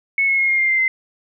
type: tone with pitch steps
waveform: sine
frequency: 2200 / 2177 / 2155 / 2132 / 2110 / 2089 / 2067 Hz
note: C#7 / C#7 / C#7 / C7 / C7 / C7 / C7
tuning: -14 / -32 / -49 / +32 / +14 / -3 / -22 cents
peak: -14 dBFS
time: 0.18-0.88 s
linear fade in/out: 2 ms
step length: 100 ms
effects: none